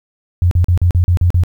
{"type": "tone bursts", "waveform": "sine", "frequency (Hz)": 88.2, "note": "F2", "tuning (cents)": 18, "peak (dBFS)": -8, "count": 8, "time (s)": [0.42, 1.436], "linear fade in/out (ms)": 0, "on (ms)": 92, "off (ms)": 40, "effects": ["8-bit"]}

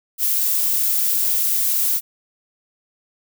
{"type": "noise", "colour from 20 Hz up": "violet", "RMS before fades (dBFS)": -19, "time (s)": [0.18, 2.01], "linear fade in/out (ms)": 50, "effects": []}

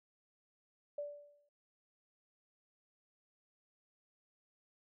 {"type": "tone with exponential decay", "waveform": "sine", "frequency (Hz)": 582, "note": "D5", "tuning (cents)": -16, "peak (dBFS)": -36, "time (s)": [0.98, 1.49], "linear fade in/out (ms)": 5, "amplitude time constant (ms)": 110, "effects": []}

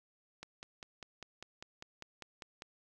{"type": "click train", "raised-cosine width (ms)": 0.2, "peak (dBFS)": -28, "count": 12, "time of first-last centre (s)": [0.43, 2.621], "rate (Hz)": 5.02, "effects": ["11-bit"]}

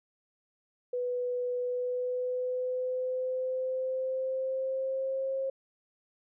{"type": "tone with pitch glide", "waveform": "sine", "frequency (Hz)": [493.9, 535.5], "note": ["B4", "C5"], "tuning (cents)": [0, 40], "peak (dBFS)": -29, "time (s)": [0.93, 5.5], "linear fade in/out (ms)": 5, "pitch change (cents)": 140, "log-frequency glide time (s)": [1.6, 5.35], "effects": []}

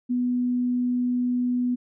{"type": "tone", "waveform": "sine", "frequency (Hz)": 246.9, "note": "B3", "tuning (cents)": 0, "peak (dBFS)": -21, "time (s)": [0.09, 1.76], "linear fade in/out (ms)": 20, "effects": []}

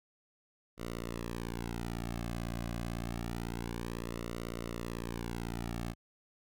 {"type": "tone with flanger", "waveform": "sawtooth", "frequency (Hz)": 58, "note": "A#1", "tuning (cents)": -8, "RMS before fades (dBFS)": -39, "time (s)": [0.77, 5.95], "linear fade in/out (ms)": 50, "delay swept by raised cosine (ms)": [1.2, 2.2], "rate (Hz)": 0.27, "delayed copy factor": -1, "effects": []}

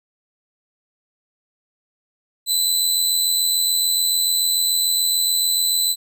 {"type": "tone with amplitude modulation", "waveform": "20% pulse", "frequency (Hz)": 4010, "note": "B7", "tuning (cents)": 26, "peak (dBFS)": -9, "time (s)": [2.46, 5.96], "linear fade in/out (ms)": 50, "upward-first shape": "sine", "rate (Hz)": 86.9, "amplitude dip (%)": 40, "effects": []}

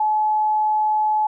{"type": "tone", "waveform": "sine", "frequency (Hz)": 856, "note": "A5", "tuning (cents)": -48, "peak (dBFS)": -16, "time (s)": [0, 1.27], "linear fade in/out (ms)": 5, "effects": []}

